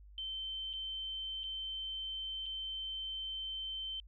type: tone with dropouts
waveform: sine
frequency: 3095 Hz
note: G7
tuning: 23 cents flat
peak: -38 dBFS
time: 0.18-4 s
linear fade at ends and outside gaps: 1 ms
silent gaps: 0.731-0.736 / 1.434-1.439 / 2.459-2.463 s
effects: added 50 Hz sine -53 dBFS peak until 4.07 s